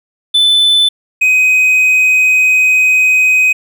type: tone pair in turn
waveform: triangle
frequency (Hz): 3511 / 2514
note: A7 / D#7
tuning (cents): -4 / +17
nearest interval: tritone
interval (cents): 579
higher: first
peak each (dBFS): -5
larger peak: neither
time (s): 0.34-0.89 / 1.21-3.53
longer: second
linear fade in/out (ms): 10
effects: none